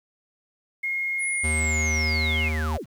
sine tone, 2148 Hz, C7, 45 cents sharp, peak -24 dBFS, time 0.83-2.49 s, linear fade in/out 10 ms
sine linear sweep, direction down, 10720 to 55 Hz, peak -30 dBFS, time 1.18-2.86 s, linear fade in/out 50 ms
square tone with pitch glide, 77.5 to 78.04 Hz, D#2 to D#2, -6 to +6 cents, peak -25 dBFS, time 1.43-2.78 s, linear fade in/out 20 ms, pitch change +12 cents, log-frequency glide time 1.96-2.28 s
effects 9-bit

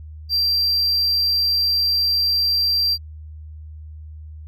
triangle tone, 4717 Hz, D8, 7 cents sharp, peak -15 dBFS, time 0.29-2.98 s, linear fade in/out 50 ms, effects added 77 Hz sine -34 dBFS peak until 4.47 s

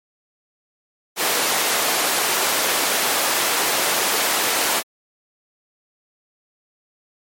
pink high-pass noise, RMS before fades -20 dBFS, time 1.16-4.83 s, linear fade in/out 50 ms, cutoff 490 Hz, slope 12 dB/octave, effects MP3 64 kbps

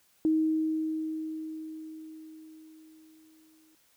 sine tone with exponential decay, 315.5 Hz, D#4, 24 cents sharp, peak -21 dBFS, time 0.25-3.75 s, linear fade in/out 1 ms, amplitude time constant 760 ms, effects white hiss -66 dBFS RMS until 3.96 s

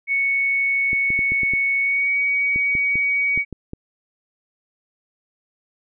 sine tone with pitch glide, 2217 to 2254 Hz, C#7 to C#7, 0 to +28 cents, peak -17 dBFS, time 0.07-3.45 s, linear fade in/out 50 ms, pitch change +28 cents, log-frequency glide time 1.8-2.15 s
clicks, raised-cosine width 3 ms, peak -18 dBFS, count 12, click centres 0.931 / 1.104 / 1.191 / 1.32 / 1.433 / 1.536 / 2.56 / 2.752 / 2.956 / 3.376 / 3.527 / 3.734 s
effects none

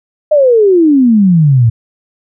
sine exponential sweep, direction down, 622.3 to 110 Hz, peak -4 dBFS, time 0.31-1.7 s, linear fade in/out 10 ms, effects none

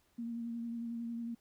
sine tone with vibrato, 233.1 Hz, A#3, in tune, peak -37 dBFS, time 0.18-1.35 s, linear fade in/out 10 ms, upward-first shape sine, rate 11 Hz, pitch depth 22 cents each way, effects pink hiss -73 dBFS RMS until 1.4 s

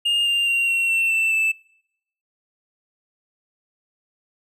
triangle tone with pitch steps, 2827 / 2795 / 2762 / 2731 / 2699 / 2668 / 2638 Hz, F7 / F7 / F7 / F7 / E7 / E7 / E7, +20 / +1 / -20 / -39 / +40 / +20 / +1 cents, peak -16 dBFS, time 0.05-1.52 s, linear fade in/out 10 ms, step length 210 ms, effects noise-tail reverb RT60 0.8 s tail -25 dB re dry

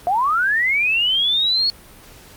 sine linear sweep, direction up, 680 to 4400 Hz, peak -15 dBFS, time 0.07-1.7 s, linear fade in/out 0 ms, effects pink hiss -44 dBFS RMS until 2.36 s + Opus 48 kbps

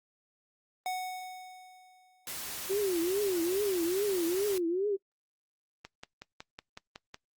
square tone with exponential decay, 740 Hz, F#5, in tune, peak -31 dBFS, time 0.86-2.47 s, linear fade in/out 1 ms, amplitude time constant 350 ms
white noise, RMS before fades -39 dBFS, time 2.27-4.58 s, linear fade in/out 2 ms
sine tone with vibrato, 371.8 Hz, F#4, 8 cents sharp, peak -27 dBFS, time 2.69-4.97 s, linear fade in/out 20 ms, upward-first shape triangle, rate 2.4 Hz, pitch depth 230 cents each way
click train, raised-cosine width 0.2 ms, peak -25 dBFS, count 8, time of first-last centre 5.85-7.144 s, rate 5.41 Hz
effects noise-tail reverb RT60 0.1 s tail -21 dB re dry + Opus 32 kbps

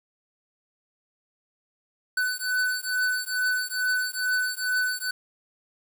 square beating tone pair, 1500 / 1502.3 Hz, F#6 / F#6, +23 / +26 cents, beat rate 2.3 Hz, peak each -28 dBFS, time 2.17-5.11 s, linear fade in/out 5 ms, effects 8-bit

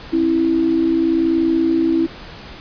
sine tone pair together, 268.7 / 329.6 Hz, C4 / E4, +46 / 0 cents, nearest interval major third, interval 354 cents, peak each -20 / -14 dBFS, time 0.12-2.07 s, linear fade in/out 20 ms, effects pink hiss -36 dBFS RMS until 2.6 s + resampled to 11025 Hz

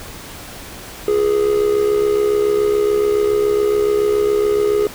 triangle tone with amplitude modulation, 415.1 Hz, G#4, 1 cent flat, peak -8 dBFS, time 1.08-4.87 s, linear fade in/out 2 ms, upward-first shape sine, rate 67.1 Hz, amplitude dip 65%, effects pink hiss -34 dBFS RMS until 4.94 s

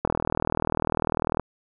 click train, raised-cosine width 1 ms, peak -9 dBFS, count 55, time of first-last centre 0.05-1.397 s, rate 40.1 Hz, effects none

